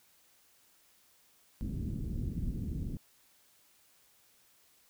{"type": "low-pass noise", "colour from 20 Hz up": "pink", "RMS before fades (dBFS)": -36, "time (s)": [1.61, 2.97], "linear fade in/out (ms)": 0, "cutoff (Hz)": 270, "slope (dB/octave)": 24, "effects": ["white hiss -66 dBFS RMS until 4.89 s"]}